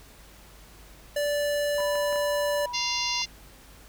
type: tone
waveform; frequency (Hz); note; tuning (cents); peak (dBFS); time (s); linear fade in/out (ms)
square; 583; D5; -13; -25; 1.16-2.66; 5
type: tone with pitch glide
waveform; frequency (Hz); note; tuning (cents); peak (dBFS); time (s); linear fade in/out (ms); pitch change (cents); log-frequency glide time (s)
sine; 987.8 to 973.1; B5 to B5; 0 to -26; -33; 1.78-3.22; 2; -26; 2.34-2.68
type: clicks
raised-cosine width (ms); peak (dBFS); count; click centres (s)
0.5; -26; 4; 1.803 / 1.955 / 2.127 / 2.159
type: harmonic tone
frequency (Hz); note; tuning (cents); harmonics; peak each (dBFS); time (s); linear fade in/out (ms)
696; F5; -6; 3 / 4 / 5 / 6 / 7 / 8 / 9; -36 / -32 / -36 / -34 / -32 / -34 / -37; 2.73-3.26; 20
effects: added 50 Hz sine -52 dBFS peak until 3.88 s + pink hiss -52 dBFS RMS until 3.88 s